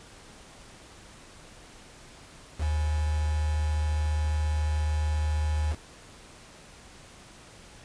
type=tone with quantisation; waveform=sine; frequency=76.2 Hz; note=D#2; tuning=36 cents flat; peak=-24 dBFS; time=2.58-5.76 s; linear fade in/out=50 ms; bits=6; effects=pink hiss -50 dBFS RMS until 7.84 s + resampled to 22050 Hz